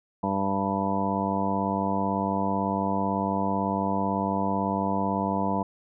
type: harmonic tone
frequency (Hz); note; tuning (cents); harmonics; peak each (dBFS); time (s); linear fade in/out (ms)
98; G2; 0; 1 / 2 / 3 / 4 / 5 / 6 / 7 / 9 / 10; -37 / -28 / -33 / -39 / -35 / -38 / -32 / -31 / -31; 0.23-5.63; 5
effects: none